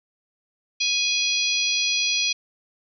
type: harmonic tone with a mistuned harmonic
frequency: 830.6 Hz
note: G#5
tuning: in tune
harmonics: 3 / 4 / 5 / 6 / 7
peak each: -25 / -26 / -27 / -28 / -28 dBFS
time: 0.8-2.33 s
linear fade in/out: 10 ms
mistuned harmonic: 6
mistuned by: -47 cents
effects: none